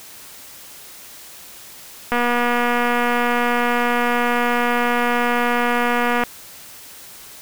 click train, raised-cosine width 0.5 ms, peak -5 dBFS, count 993, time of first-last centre 2.12-6.236 s, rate 241 Hz, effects white hiss -40 dBFS RMS until 7.41 s

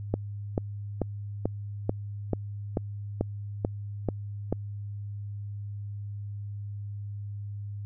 click train, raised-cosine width 2 ms, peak -12 dBFS, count 11, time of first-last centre 0.14-4.526 s, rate 2.28 Hz, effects added 102 Hz sine -34 dBFS peak until 7.85 s

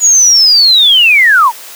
sine linear sweep, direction down, 6910 to 862 Hz, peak -3 dBFS, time 0-1.52 s, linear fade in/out 50 ms, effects white hiss -30 dBFS RMS until 1.75 s + high-pass 400 Hz 12 dB/octave

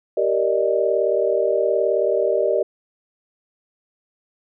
sine chord, Eb major seventh, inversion first, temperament just, 388.9 / 466.7 / 583.4 / 622.3 Hz, G4 / Bb4 / D5 / Eb5, -14 / +2 / -12 / 0 cents, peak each -22 dBFS, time 0.17-2.63 s, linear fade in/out 5 ms, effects none

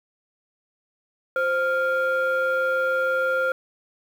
sine tone pair together, 523.2 / 1396.9 Hz, C5 / F6, 0 / 0 cents, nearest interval octave + perfect fourth, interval 1700 cents, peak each -21 dBFS, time 1.36-3.52 s, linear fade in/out 2 ms, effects tanh soft clip ceiling -16 dBFS + 8-bit

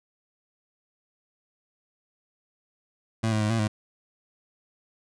25% pulse tone with pitch steps, 112.4 / 108.1 / 106.3 / 113.9 / 106.8 Hz, A2 / A2 / G#2 / A#2 / G#2, +37 / -30 / +41 / -40 / +49 cents, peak -19 dBFS, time 3.23-3.68 s, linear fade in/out 10 ms, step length 90 ms, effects resampled to 22050 Hz

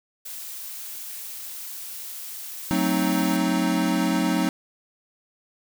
blue noise, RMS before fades -36 dBFS, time 0.25-3.37 s, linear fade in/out 10 ms
square chord, F# diminished seventh, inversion none, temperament equal with one note detuned, 185 / 223.1 / 261.6 / 311.1 Hz, F#3 / A3 / C4 / Eb4, 0 / +24 / 0 / 0 cents, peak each -26 / -29 / -27 / -26 dBFS, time 2.71-4.49 s, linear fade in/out 0 ms
effects none

